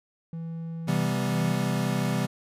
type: tone with pitch glide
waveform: triangle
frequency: 164.81 to 163.11 Hz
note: E3 to E3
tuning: 0 to -18 cents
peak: -30 dBFS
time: 0.33-1.52 s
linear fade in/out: 2 ms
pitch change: -18 cents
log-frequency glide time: 0.82-1 s
type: chord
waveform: square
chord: C major seventh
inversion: none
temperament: equal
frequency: 130.81 / 164.81 / 196 / 246.9 Hz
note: C3 / E3 / G3 / B3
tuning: 0 / 0 / 0 / 0 cents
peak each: -30 / -31 / -30 / -33 dBFS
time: 0.87-2.27 s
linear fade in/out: 20 ms
effects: resampled to 32000 Hz